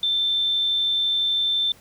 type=tone; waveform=sine; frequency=3554 Hz; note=A7; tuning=17 cents sharp; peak=-19 dBFS; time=0.03-1.72 s; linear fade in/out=2 ms; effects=pink hiss -52 dBFS RMS until 1.8 s